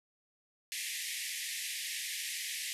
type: band-pass noise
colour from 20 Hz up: pink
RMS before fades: -39 dBFS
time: 0.72-2.73 s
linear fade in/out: 0 ms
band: 1800 to 13000 Hz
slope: 96 dB/octave
effects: none